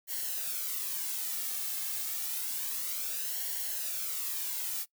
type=noise with flanger; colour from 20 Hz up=blue; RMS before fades=-35 dBFS; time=0.07-4.86 s; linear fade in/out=50 ms; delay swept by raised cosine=0.8 to 2.1 ms; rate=0.29 Hz; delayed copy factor=-0.6; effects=noise-tail reverb RT60 0.1 s tail -21 dB re dry